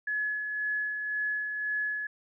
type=tone with tremolo; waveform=sine; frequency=1700 Hz; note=G#6; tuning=40 cents sharp; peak=-27 dBFS; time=0.07-2.07 s; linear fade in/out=5 ms; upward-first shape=sine; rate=1.9 Hz; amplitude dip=40%; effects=none